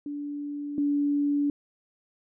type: tone pair in turn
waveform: sine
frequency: 289.8 / 288 Hz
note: D4 / D4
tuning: -23 / -34 cents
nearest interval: unison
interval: 11 cents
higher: first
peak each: -31 / -22 dBFS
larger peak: second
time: 0.06-0.78 / 0.78-1.5 s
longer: neither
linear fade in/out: 2 ms
effects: none